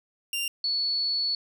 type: tone pair in turn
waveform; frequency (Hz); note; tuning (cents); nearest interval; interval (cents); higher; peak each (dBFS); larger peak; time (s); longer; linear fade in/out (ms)
sawtooth / sine; 2786 / 4422; F7 / C#8; -5 / -5; minor sixth; 800; second; -24; neither; 0.33-0.48 / 0.64-1.35; second; 2
effects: none